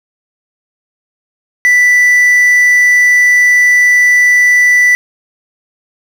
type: tone with quantisation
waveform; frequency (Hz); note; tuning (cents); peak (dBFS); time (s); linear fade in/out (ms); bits
triangle; 1975.5; B6; 0; -3; 1.65-4.95; 0; 5
effects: none